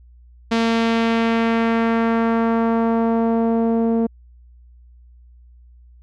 sawtooth tone with low-pass filter sweep, 228.5 Hz, A#3, 34 cents flat, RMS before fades -18 dBFS, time 0.51-4.07 s, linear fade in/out 10 ms, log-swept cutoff 4400 to 490 Hz, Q 1.1, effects added 60 Hz sine -44 dBFS peak until 6.02 s

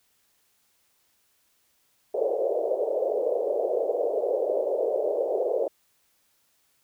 white band-pass noise, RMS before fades -26 dBFS, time 2.14-5.68 s, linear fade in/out 5 ms, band 420 to 600 Hz, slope 48 dB/octave, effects white hiss -68 dBFS RMS until 6.83 s

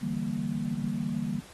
sine chord, E half-diminished seventh, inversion third, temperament equal, 146.83 / 164.81 / 196 / 233.1 Hz, D3 / E3 / G3 / Bb3, 0 / 0 / 0 / 0 cents, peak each -36 / -36 / -33 / -32 dBFS, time 0.01-1.41 s, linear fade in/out 20 ms, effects pink hiss -51 dBFS RMS until 1.53 s + AAC 32 kbps

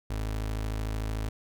30% pulse tone, 53.4 Hz, G#1, 49 cents sharp, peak -27 dBFS, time 0.1-1.29 s, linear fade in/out 5 ms, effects none

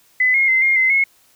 sine tone with pitch steps, 2014 / 2149 / 2065 / 2130 / 2059 / 2175 Hz, B6 / C7 / C7 / C7 / C7 / C#7, +33 / +46 / -23 / +30 / -28 / -33 cents, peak -12 dBFS, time 0.2-1.04 s, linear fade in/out 5 ms, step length 140 ms, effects white hiss -55 dBFS RMS until 1.35 s

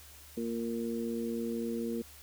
harmonic tone, 115.9 Hz, A#2, 10 cents flat, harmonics 2 / 3 / 4, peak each -34 / -39 / -38 dBFS, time 0.37-2.02 s, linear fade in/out 5 ms, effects added 73 Hz sine -56 dBFS peak until 2.22 s + white hiss -54 dBFS RMS until 2.22 s

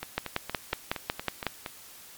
two click trains, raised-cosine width 0.3 ms, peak -17 / -10 dBFS, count 8 / 8, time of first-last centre 0.03-1.662 / 0.18-1.467 s, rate 4.29 / 5.44 Hz, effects white hiss -49 dBFS RMS until 2.17 s + MP3 96 kbps

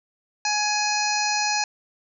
harmonic tone, 838 Hz, G#5, 15 cents sharp, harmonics 1 / 2 / 3 / 5 / 6 / 7 / 8, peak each -25 / -30 / -28 / -29 / -31 / -30 / -33 dBFS, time 0.45-1.64 s, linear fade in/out 2 ms, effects none

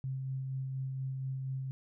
sine tone with tremolo, 132.7 Hz, C3, 25 cents sharp, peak -33 dBFS, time 0.04-1.71 s, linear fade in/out 0 ms, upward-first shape sine, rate 4.2 Hz, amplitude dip 25%, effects none

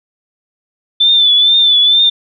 sine tone with vibrato, 3520 Hz, A7, in tune, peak -6 dBFS, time 1-2.1 s, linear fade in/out 10 ms, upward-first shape triangle, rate 2.2 Hz, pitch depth 65 cents each way, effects none

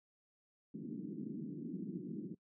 pink band-pass noise, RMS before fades -44 dBFS, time 0.74-2.35 s, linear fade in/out 10 ms, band 160 to 340 Hz, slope 48 dB/octave, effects noise-tail reverb RT60 0.1 s tail -24 dB re dry

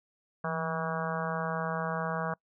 harmonic tone with a mistuned harmonic, 161.4 Hz, E3, 36 cents flat, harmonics 1 / 3 / 4 / 5 / 6 / 7 / 8 / 9 / 10, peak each -35 / -39 / -37 / -40 / -41 / -37 / -43 / -40 / -43 dBFS, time 0.44-2.34 s, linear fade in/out 5 ms, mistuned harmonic 1, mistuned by +78 cents, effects noise-tail reverb RT60 0.1 s tail -26 dB re dry

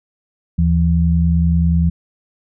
sine tone pair together, 77.56 / 167.9 Hz, D#2 / E3, -5 / +32 cents, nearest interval octave + minor second, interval 1337 cents, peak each -14 dBFS, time 0.58-1.9 s, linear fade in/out 10 ms, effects none

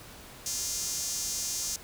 sawtooth tone with high-pass filter, 349.2 Hz, F4, in tune, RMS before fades -33 dBFS, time 0.46-1.76 s, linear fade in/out 2 ms, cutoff 6200 Hz, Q 2.9, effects pink hiss -48 dBFS RMS until 1.83 s

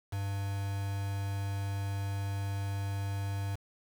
triangle tone with quantisation, 99.1 Hz, G2, 19 cents sharp, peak -30 dBFS, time 0.12-3.56 s, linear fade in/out 10 ms, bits 7, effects none

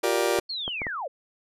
35% pulse chord, G minor seventh, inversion third, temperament just, 352.8 / 392 / 470.4 / 588 Hz, F4 / G4 / Bb4 / D5, +18 / 0 / +16 / +2 cents, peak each -26 dBFS, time 0.03-0.4 s, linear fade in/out 10 ms
clicks, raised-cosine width 1 ms, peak -19 dBFS, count 4, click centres 0.388 / 0.679 / 0.818 / 0.868 s
sine linear sweep, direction down, 4435 to 470 Hz, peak -29 dBFS, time 0.49-1.08 s, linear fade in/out 10 ms
effects resampled to 32000 Hz

